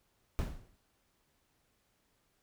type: noise with exponential decay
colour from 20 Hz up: brown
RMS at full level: -30 dBFS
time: 0.39-0.76 s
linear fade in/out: 0 ms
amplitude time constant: 79 ms
effects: pink hiss -75 dBFS RMS until 2.42 s